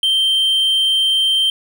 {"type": "tone", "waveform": "triangle", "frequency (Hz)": 3136, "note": "G7", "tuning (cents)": 0, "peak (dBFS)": -11, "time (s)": [0.03, 1.5], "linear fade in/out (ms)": 2, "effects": []}